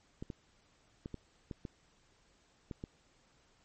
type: clicks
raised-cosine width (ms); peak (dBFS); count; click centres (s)
3; -28; 8; 0.225 / 0.302 / 1.059 / 1.143 / 1.512 / 1.652 / 2.712 / 2.839
effects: pink hiss -69 dBFS RMS until 3.64 s + MP3 32 kbps